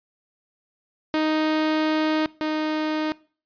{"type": "tone pair in turn", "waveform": "sawtooth", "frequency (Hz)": [311.1, 309.3], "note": ["D#4", "D#4"], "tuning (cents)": [0, -10], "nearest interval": "unison", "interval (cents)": 10, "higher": "first", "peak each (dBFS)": [-16, -19], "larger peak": "first", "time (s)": [[1.14, 2.26], [2.41, 3.12]], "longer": "first", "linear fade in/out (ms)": 0, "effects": ["noise-tail reverb RT60 0.4 s tail -22 dB re dry", "resampled to 11025 Hz"]}